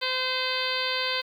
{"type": "harmonic tone with a mistuned harmonic", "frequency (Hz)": 514, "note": "C5", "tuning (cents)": -31, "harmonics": [1, 2, 3, 4, 5, 6, 7, 8, 9], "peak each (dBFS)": [-34, -34, -34, -34, -34, -34, -34, -34, -34], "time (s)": [0.01, 1.22], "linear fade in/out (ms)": 20, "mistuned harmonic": 6, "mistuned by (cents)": 16, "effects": ["9-bit"]}